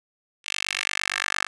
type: tone with high-pass filter sweep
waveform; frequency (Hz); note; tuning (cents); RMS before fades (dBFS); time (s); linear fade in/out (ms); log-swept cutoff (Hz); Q
10% pulse; 48.73; G1; -10; -28; 0.44-1.48; 50; 2700 to 1500; 2.3
effects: resampled to 22050 Hz + 8-bit